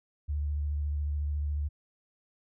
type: tone with vibrato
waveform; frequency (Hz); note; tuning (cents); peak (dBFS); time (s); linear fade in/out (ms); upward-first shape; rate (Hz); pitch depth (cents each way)
sine; 73.42; D2; 0; -28; 0.28-1.69; 20; sine; 14; 27
effects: none